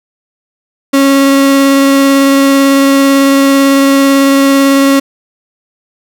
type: tone with vibrato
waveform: 35% pulse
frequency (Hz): 274.8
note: C#4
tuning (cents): -15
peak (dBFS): -3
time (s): 0.93-5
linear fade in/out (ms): 10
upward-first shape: sine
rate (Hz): 18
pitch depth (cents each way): 8
effects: none

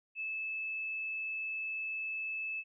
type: tone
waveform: sine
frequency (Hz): 2614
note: E7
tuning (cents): -15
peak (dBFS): -35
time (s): 0.15-2.64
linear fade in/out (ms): 50
effects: none

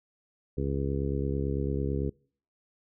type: harmonic tone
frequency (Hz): 69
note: C#2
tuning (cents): -7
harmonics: 1 / 2 / 3 / 4 / 5 / 6 / 7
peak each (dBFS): -32 / -32 / -37 / -36 / -38 / -35 / -40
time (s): 0.57-2.1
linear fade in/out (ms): 10
effects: noise-tail reverb RT60 0.5 s tail -26 dB re dry

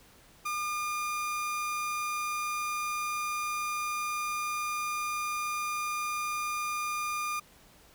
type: tone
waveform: 30% pulse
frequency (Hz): 1209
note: D6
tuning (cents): +50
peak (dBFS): -28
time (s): 0.45-7.4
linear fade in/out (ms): 10
effects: pink hiss -58 dBFS RMS until 7.94 s

